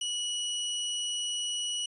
sawtooth tone, 2930 Hz, F#7, 18 cents flat, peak -27 dBFS, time 0.01-1.86 s, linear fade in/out 5 ms, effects resampled to 24000 Hz

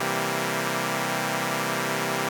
5% pulse chord, C dominant seventh, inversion none, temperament equal, 130.81 / 164.81 / 196 / 233.1 Hz, C3 / E3 / G3 / Bb3, 0 / 0 / 0 / 0 cents, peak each -19 dBFS, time 0-2.29 s, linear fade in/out 5 ms, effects none

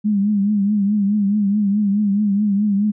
sine tone with vibrato, 204.3 Hz, G#3, 28 cents flat, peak -14 dBFS, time 0.04-2.92 s, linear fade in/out 20 ms, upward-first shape triangle, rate 4.7 Hz, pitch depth 88 cents each way, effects none

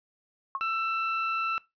sine tone with exponential decay, 1086 Hz, C#6, 36 cents flat, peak -24 dBFS, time 0.55-0.63 s, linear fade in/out 1 ms, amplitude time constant 16 ms
30% pulse tone, 1333 Hz, E6, 19 cents sharp, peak -24 dBFS, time 0.61-1.58 s, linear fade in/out 0 ms
effects noise-tail reverb RT60 0.2 s tail -21 dB re dry + resampled to 11025 Hz

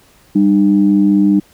sine tone pair together, 197.3 / 302.4 Hz, G3 / D#4, +11 / -49 cents, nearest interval perfect fifth, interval 740 cents, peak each -10 dBFS, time 0.35-1.4 s, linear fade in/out 10 ms, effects tanh soft clip ceiling 0 dBFS + pink hiss -49 dBFS RMS until 1.53 s

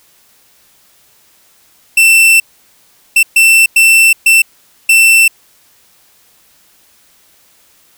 45% pulse tone bursts at uneven times, 2680 Hz, E7, 28 cents sharp, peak -4 dBFS, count 6, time 1.97-2.4 / 3.16-3.23 / 3.36-3.66 / 3.76-4.13 / 4.26-4.42 / 4.89-5.28 s, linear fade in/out 5 ms, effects white hiss -49 dBFS RMS until 7.97 s

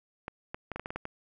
clicks, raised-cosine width 0.5 ms, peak -21 dBFS, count 9, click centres 0.281 / 0.545 / 0.717 / 0.76 / 0.796 / 0.859 / 0.905 / 0.96 / 1.054 s, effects none

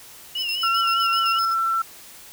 sine tone with vibrato, 2859 Hz, F7, 40 cents sharp, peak -24 dBFS, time 0.35-1.39 s, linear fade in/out 5 ms, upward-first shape sine, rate 5 Hz, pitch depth 78 cents each way
45% pulse tone with tremolo, 5200 Hz, E8, 24 cents flat, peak -27 dBFS, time 0.36-1.55 s, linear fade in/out 50 ms, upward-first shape square, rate 7.8 Hz, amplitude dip 70%
sine tone with pitch glide, 1352 to 1343.4 Hz, E6 to E6, +43 to +32 cents, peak -19 dBFS, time 0.63-1.82 s, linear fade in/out 5 ms, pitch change -11 cents, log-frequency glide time 1.13-1.37 s
effects white hiss -44 dBFS RMS until 2.32 s

